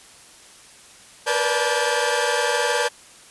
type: tone cluster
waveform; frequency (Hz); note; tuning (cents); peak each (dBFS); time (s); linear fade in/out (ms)
sawtooth; 474.2 / 493.6 / 582 / 867 / 1587; A#4 / B4 / D5 / A5 / G6; +30 / -1 / -16 / -26 / +21; -22; 1.26-2.89; 20
effects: white hiss -47 dBFS RMS until 3.3 s + resampled to 24000 Hz